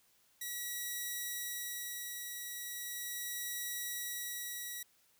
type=tone with tremolo; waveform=5% pulse; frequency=1930 Hz; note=B6; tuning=40 cents flat; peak=-27 dBFS; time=0.41-4.83 s; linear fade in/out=5 ms; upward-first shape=sine; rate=0.38 Hz; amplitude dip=35%; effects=white hiss -70 dBFS RMS until 5.19 s